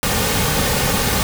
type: noise with comb filter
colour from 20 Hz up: pink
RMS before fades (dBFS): -18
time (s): 0.03-1.23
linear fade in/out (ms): 0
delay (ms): 3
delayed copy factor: -0.5
effects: none